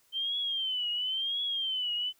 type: tone with vibrato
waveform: sine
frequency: 3113 Hz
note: G7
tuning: 13 cents flat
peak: -29 dBFS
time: 0.12-2.13 s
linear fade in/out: 50 ms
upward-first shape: triangle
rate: 0.96 Hz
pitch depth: 140 cents each way
effects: white hiss -67 dBFS RMS until 2.19 s